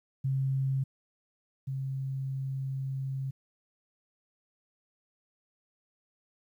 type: tone pair in turn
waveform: sine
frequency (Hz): 134.3 / 134.3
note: C3 / C3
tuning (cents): +46 / +46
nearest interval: unison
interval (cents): 0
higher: neither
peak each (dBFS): -26 / -31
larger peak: first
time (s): 0.24-0.84 / 1.67-3.31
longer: second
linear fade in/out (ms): 10
effects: 11-bit